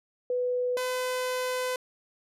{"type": "tone pair in turn", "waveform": ["sine", "sawtooth"], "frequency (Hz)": [496.1, 506.2], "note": ["B4", "B4"], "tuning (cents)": [8, 43], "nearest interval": "unison", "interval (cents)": 35, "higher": "second", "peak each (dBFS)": [-25, -24], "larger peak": "second", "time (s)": [[0.3, 0.77], [0.77, 1.76]], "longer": "second", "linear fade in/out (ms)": 2, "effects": ["resampled to 32000 Hz"]}